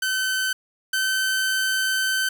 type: tone pair in turn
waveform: sawtooth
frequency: 1529 / 1536.3 Hz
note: G6 / G6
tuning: -44 / -35 cents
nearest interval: unison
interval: 9 cents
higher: second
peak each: -18 / -17 dBFS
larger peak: second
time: 0.02-0.53 / 0.93-2.29 s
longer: second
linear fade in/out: 5 ms
effects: 8-bit